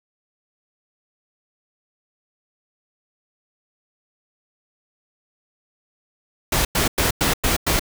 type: noise bursts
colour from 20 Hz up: pink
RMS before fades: -19 dBFS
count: 6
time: 6.52-7.795 s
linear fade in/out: 5 ms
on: 130 ms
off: 99 ms
effects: none